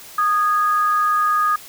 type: tone pair together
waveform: sine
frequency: 1234.2 / 1658 Hz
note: D#6 / G#6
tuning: -14 / -3 cents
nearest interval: perfect fourth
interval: 511 cents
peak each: -15 / -25 dBFS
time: 0.18-1.56 s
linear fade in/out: 5 ms
effects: white hiss -40 dBFS RMS until 1.68 s